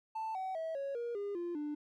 triangle tone with pitch steps, 884 / 756.3 / 647.1 / 553.7 / 473.7 / 405.3 / 346.8 / 296.7 Hz, A5 / F#5 / E5 / C#5 / A#4 / G#4 / F4 / D4, +8 / +38 / -32 / -2 / +28 / -42 / -12 / +18 cents, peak -33 dBFS, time 0.15-1.75 s, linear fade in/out 10 ms, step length 200 ms, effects tanh soft clip ceiling -31 dBFS

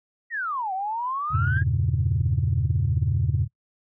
sine exponential two-way sweep, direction down then up, 1948 to 740 to 1683 Hz, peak -25 dBFS, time 0.3-1.64 s, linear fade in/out 50 ms, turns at 0.73 s
sine chord, E diminished seventh, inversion none, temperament equal, 82.41 / 98 / 116.54 / 138.59 Hz, E2 / G2 / Bb2 / Db3, 0 / 0 / 0 / 0 cents, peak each -25 dBFS, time 1.3-3.48 s, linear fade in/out 50 ms
effects noise-tail reverb RT60 0.1 s tail -24 dB re dry + tanh soft clip ceiling -12 dBFS

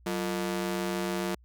sawtooth ring-modulated tone, 268.4 Hz, C4, 44 cents sharp, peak -22 dBFS, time 0.06-1.35 s, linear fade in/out 5 ms, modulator 80.8 Hz, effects added 60 Hz sine -54 dBFS peak until 1.44 s

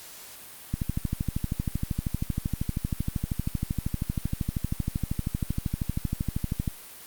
click train, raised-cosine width 5 ms, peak -14 dBFS, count 77, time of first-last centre 0.74-6.678 s, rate 12.8 Hz, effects white hiss -45 dBFS RMS until 7.06 s + Opus 48 kbps

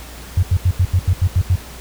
sine tone bursts, 90.5 Hz, F#2, 38 cents flat, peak -10 dBFS, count 9, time 0.37-1.557 s, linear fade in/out 5 ms, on 59 ms, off 82 ms, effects added 60 Hz sine -35 dBFS peak until 1.8 s + pink hiss -37 dBFS RMS until 1.8 s

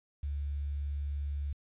sine tone with quantisation, 71.6 Hz, D2, 43 cents flat, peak -32 dBFS, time 0.23-1.53 s, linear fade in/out 5 ms, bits 10, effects resampled to 8000 Hz

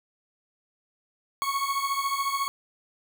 40% pulse beating tone pair, 1100 / 1114 Hz, C#6 / C#6, -14 / +8 cents, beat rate 14 Hz, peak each -27 / -29 dBFS, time 1.42-2.48 s, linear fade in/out 0 ms, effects none

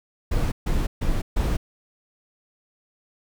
brown noise bursts, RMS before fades -22 dBFS, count 4, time 0.31-1.57 s, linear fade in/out 10 ms, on 210 ms, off 140 ms, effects none

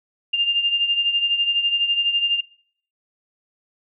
sine beating tone pair, 2800 / 2812 Hz, F7 / F7, +4 / +11 cents, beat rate 12 Hz, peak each -18 / -24 dBFS, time 0.33-2.41 s, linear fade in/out 10 ms, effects noise-tail reverb RT60 0.6 s tail -23 dB re dry

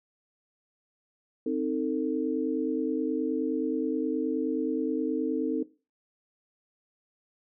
sine chord, A diminished, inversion first, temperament equal with one note detuned, 261.6 / 311.1 / 449 Hz, C4 / Eb4 / A4, 0 / 0 / +35 cents, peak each -30 dBFS, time 1.46-5.63 s, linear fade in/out 5 ms, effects noise-tail reverb RT60 0.3 s tail -17 dB re dry

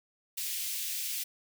white high-pass noise, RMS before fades -35 dBFS, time 0.37-1.24 s, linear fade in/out 10 ms, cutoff 2300 Hz, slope 24 dB/octave, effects none

